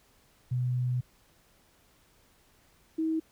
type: tone pair in turn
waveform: sine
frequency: 124.9 / 319.9 Hz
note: B2 / D#4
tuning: +20 / +48 cents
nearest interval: octave + major third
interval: 1628 cents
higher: second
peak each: -26 dBFS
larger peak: neither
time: 0.51-1.01 / 2.98-3.2 s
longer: first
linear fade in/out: 10 ms
effects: pink hiss -64 dBFS RMS until 3.31 s